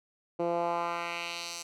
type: tone with band-pass filter sweep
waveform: 10% pulse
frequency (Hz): 171.1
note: F3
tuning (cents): -35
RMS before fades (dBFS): -33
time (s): 0.39-1.63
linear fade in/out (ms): 10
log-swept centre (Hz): 420 to 6600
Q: 1.5
effects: none